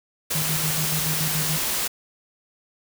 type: noise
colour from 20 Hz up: white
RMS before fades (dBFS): -25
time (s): 0.3-1.88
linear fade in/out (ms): 10
type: tone with tremolo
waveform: sine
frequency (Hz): 155.56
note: D#3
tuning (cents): 0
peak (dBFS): -25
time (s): 0.35-1.58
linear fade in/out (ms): 2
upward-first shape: square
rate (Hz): 7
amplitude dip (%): 60
effects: none